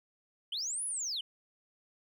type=linear two-way sweep; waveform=sine; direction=up then down; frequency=2900 to 10548 to 2900 Hz; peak=-32 dBFS; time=0.52-1.21 s; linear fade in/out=5 ms; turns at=0.85 s; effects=tanh soft clip ceiling -30 dBFS + 12-bit